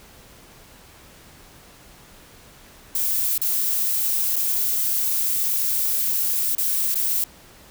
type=noise with dropouts; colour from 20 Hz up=violet; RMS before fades=-22 dBFS; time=2.95-7.24 s; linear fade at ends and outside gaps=2 ms; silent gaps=3.379-3.415 / 4.358-4.364 / 6.551-6.581 / 6.945-6.955 s; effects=pink hiss -48 dBFS RMS until 7.7 s